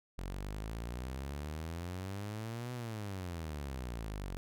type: exponential two-way sweep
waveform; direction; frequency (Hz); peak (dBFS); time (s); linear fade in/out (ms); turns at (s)
sawtooth; up then down; 44.39 to 125.2 to 44.39; -35; 0.18-4.37; 0; 2.73
effects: none